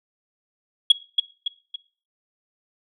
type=tone with echo; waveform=sine; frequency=3322 Hz; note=G#7; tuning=in tune; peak=-6 dBFS; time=0.9-0.92 s; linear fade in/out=5 ms; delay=280 ms; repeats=3; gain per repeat=-7 dB; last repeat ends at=1.76 s; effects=noise-tail reverb RT60 0.4 s tail -19 dB re dry + tanh soft clip ceiling -6 dBFS